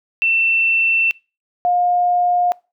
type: tone pair in turn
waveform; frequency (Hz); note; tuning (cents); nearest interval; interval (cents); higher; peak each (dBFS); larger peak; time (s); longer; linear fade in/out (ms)
sine; 2685 / 711.2; E7 / F5; +31 / +31; octave + major seventh; 2300; first; -13 / -13; neither; 0.22-1.11 / 1.65-2.52; first; 0
effects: noise-tail reverb RT60 0.3 s tail -24 dB re dry